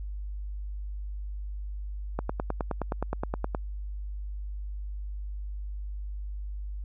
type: click train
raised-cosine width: 1 ms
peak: -15 dBFS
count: 14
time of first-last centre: 2.19-3.548 s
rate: 9.57 Hz
effects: added 50 Hz sine -33 dBFS peak until 6.84 s